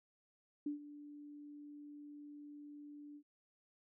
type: tone with ADSR envelope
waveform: sine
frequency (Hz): 292.7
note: D4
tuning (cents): -6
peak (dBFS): -35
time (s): 0.66-3.23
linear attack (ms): 5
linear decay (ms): 120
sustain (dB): -15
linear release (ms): 70
effects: none